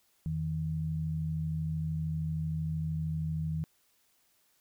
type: tone pair together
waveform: sine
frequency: 85.01 / 158 Hz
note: F2 / D#3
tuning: -46 / +27 cents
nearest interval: major seventh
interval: 1073 cents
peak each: -37 / -31 dBFS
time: 0.26-3.64 s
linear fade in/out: 0 ms
effects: white hiss -70 dBFS RMS until 4.6 s